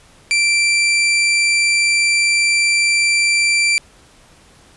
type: tone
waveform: sawtooth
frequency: 2349 Hz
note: D7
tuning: in tune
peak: -9 dBFS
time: 0.31-3.78 s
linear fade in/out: 0 ms
effects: pink hiss -48 dBFS RMS until 4.76 s + resampled to 24000 Hz